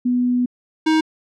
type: tone pair in turn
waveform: sine / square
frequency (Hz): 246.9 / 315.5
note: B3 / D#4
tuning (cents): 0 / +24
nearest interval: major third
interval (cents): 424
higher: second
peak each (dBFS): -15 / -14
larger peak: second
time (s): 0.05-0.46 / 0.86-1.01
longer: first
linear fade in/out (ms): 10
effects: low-pass 5000 Hz 12 dB/octave